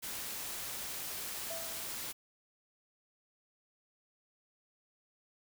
white noise, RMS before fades -41 dBFS, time 0.02-2.13 s, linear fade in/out 20 ms
sine tone with exponential decay, 662 Hz, E5, 7 cents sharp, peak -39 dBFS, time 1.5-2.1 s, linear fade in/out 5 ms, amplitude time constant 130 ms
effects none

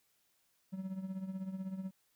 triangle tone with tremolo, 189.6 Hz, F#3, 43 cents sharp, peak -33 dBFS, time 0.72-1.91 s, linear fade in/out 20 ms, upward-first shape triangle, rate 16 Hz, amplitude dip 75%, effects white hiss -75 dBFS RMS until 2.15 s

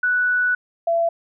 sine tone pair in turn, 1480 / 673.1 Hz, F#6 / E5, 0 / +36 cents, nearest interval octave + major second, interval 1364 cents, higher first, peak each -16 dBFS, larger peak neither, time 0.03-0.55 / 0.87-1.09 s, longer first, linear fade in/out 5 ms, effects none

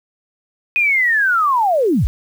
sine linear sweep, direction down, 2500 to 34.79 Hz, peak -12 dBFS, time 0.76-2.07 s, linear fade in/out 0 ms, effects 7-bit

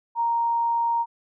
sine tone, 932.3 Hz, A#5, in tune, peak -20 dBFS, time 0.15-1.06 s, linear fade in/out 50 ms, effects none

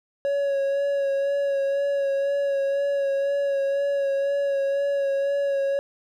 triangle tone with vibrato, 557 Hz, C#5, 8 cents sharp, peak -19 dBFS, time 0.25-5.79 s, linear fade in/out 0 ms, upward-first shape sine, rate 2 Hz, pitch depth 23 cents each way, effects none

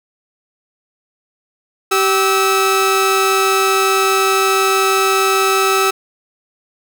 sawtooth tone pair together, 386.6 / 1300.4 Hz, G4 / E6, -24 / -24 cents, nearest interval octave + major sixth, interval 2100 cents, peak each -11 / -11 dBFS, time 1.91-5.91 s, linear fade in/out 10 ms, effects none

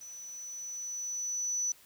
sine tone with level ramp, 5960 Hz, F#8, 12 cents sharp, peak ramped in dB -44 to -28 dBFS, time 0.01-1.72 s, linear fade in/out 2 ms, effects white hiss -59 dBFS RMS until 1.85 s

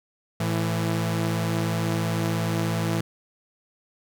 sawtooth tone pair together, 110 / 166.48 Hz, A2 / E3, 0 / +17 cents, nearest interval perfect fifth, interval 717 cents, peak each -22 dBFS, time 0.4-3.01 s, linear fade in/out 5 ms, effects none

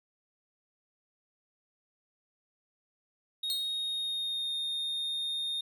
triangle tone with pitch glide, 3742 to 3676 Hz, A#7 to A#7, +6 to -25 cents, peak -30 dBFS, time 3.43-5.61 s, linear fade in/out 5 ms, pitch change -31 cents, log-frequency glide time 3.62-4.54 s
sawtooth tone with exponential decay, 4220 Hz, C8, 14 cents sharp, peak -27 dBFS, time 3.5-3.77 s, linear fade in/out 0 ms, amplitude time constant 57 ms
effects none

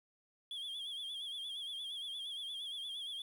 triangle tone with vibrato, 3322 Hz, G#7, in tune, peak -39 dBFS, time 0.51-3.22 s, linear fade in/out 2 ms, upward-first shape sine, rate 8.6 Hz, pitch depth 80 cents each way, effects 11-bit

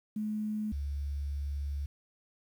sine tone pair in turn, 213.5 / 70.98 Hz, G#3 / C#2, +48 / +42 cents, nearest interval octave + perfect fifth, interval 1906 cents, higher first, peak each -31 / -32 dBFS, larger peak first, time 0.16-0.72 / 0.72-1.86 s, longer second, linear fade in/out 5 ms, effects 10-bit

